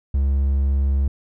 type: tone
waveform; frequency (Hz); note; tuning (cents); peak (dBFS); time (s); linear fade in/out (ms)
triangle; 68.7; C#2; -15; -14; 0.14-1.08; 5
effects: none